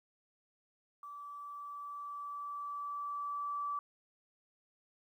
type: tone with level ramp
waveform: sine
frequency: 1157 Hz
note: D6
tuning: 26 cents flat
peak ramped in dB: -45 to -34 dBFS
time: 1.03-3.79 s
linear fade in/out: 2 ms
effects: 12-bit